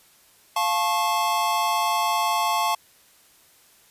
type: chord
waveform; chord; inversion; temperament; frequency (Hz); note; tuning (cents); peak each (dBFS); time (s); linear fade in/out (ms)
square; F augmented; none; just; 698.5 / 873.1 / 1091.3; F5 / A5 / C#6; 0 / -14 / -27; -28 / -25 / -25; 0.56-2.75; 5
effects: white hiss -56 dBFS RMS until 3.9 s + resampled to 32000 Hz